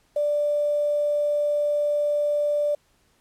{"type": "tone with quantisation", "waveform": "sine", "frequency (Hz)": 588, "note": "D5", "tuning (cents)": 2, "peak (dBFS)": -20, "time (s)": [0.16, 2.75], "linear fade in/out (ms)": 5, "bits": 8, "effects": ["pink hiss -64 dBFS RMS until 3.2 s", "low-pass 12000 Hz 12 dB/octave"]}